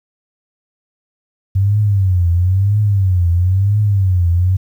sine tone with vibrato, 95 Hz, F#2, 46 cents sharp, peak -10 dBFS, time 1.55-4.57 s, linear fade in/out 10 ms, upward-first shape triangle, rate 1 Hz, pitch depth 200 cents each way, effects 8-bit

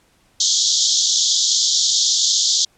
white band-pass noise, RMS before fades -17 dBFS, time 0.4-2.65 s, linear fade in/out 5 ms, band 3300 to 7100 Hz, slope 96 dB/octave, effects pink hiss -58 dBFS RMS until 2.77 s + low-pass 11000 Hz 12 dB/octave

